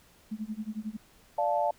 sine tone with tremolo, 215.6 Hz, A3, 35 cents flat, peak -30 dBFS, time 0.31-0.97 s, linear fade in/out 10 ms, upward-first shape sine, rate 11 Hz, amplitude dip 95%
sine chord, D minor, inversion none, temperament equal with one note detuned, 587.3 / 698.5 / 874.9 Hz, D5 / F5 / A5, 0 / 0 / -10 cents, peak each -29 dBFS, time 1.38-1.71 s, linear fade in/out 5 ms
effects pink hiss -60 dBFS RMS until 1.78 s

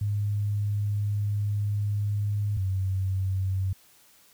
sine tone pair in turn, 103 / 95.15 Hz, G#2 / F#2, -14 / +49 cents, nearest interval minor second, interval 137 cents, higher first, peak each -24 dBFS, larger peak neither, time 0.01-2.57 / 2.57-3.73 s, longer first, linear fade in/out 5 ms, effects white hiss -58 dBFS RMS until 4.33 s

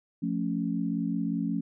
sine chord, F augmented, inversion none, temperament equal, 174.61 / 220 / 277.2 Hz, F3 / A3 / C#4, 0 / 0 / 0 cents, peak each -31 dBFS, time 0.22-1.61 s, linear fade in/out 10 ms, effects none

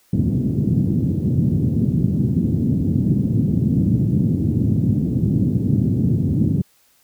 pink band-pass noise, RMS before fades -18 dBFS, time 0.13-6.62 s, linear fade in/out 5 ms, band 100 to 260 Hz, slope 24 dB/octave, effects white hiss -58 dBFS RMS until 7.03 s

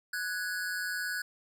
square tone pair together, 1480 / 1661.2 Hz, F#6 / G#6, 0 / 0 cents, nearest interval major second, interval 200 cents, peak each -35 / -37 dBFS, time 0.13-1.22 s, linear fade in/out 5 ms, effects none

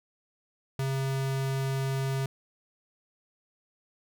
square tone, 134.7 Hz, C#3, 49 cents flat, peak -28 dBFS, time 0.79-2.26 s, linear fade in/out 2 ms, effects none

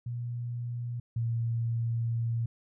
sine tone pair in turn, 120 / 115.98 Hz, B2 / A#2, -49 / -8 cents, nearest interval minor second, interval 59 cents, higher first, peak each -32 / -27 dBFS, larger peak second, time 0.06-1 / 1.16-2.46 s, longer second, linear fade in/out 5 ms, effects none

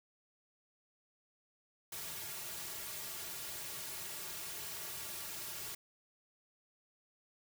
white noise with comb filter, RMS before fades -44 dBFS, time 1.92-5.75 s, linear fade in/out 5 ms, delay 3.9 ms, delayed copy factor -0.95, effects none

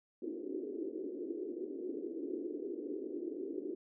pink band-pass noise, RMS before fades -41 dBFS, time 0.22-3.75 s, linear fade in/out 5 ms, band 300 to 410 Hz, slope 48 dB/octave, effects none

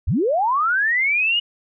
sine linear sweep, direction up, 48 to 2924 Hz, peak -16 dBFS, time 0.07-1.4 s, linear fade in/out 10 ms, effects none

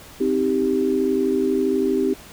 sine chord, C minor, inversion none, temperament just, 261.6 / 314 / 392.4 Hz, C4 / Eb4 / G4, 0 / +16 / +2 cents, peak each -22 / -24 / -20 dBFS, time 0.2-2.14 s, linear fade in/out 10 ms, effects pink hiss -43 dBFS RMS until 2.32 s

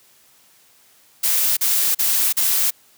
blue noise bursts, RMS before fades -18 dBFS, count 4, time 1.23-2.707 s, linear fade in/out 10 ms, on 340 ms, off 39 ms, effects white hiss -54 dBFS RMS until 2.97 s + high-pass 80 Hz 12 dB/octave

